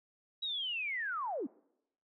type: linear sweep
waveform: sine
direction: down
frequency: 3900 to 220 Hz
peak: -34 dBFS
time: 0.42-1.47 s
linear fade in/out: 10 ms
effects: noise-tail reverb RT60 0.8 s tail -23 dB re dry